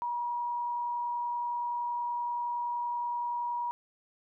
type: tone with frequency modulation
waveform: sine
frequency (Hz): 959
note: A#5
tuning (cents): +49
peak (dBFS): -30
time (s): 0.02-3.71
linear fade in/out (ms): 0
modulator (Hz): 30.6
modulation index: 0.36
effects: none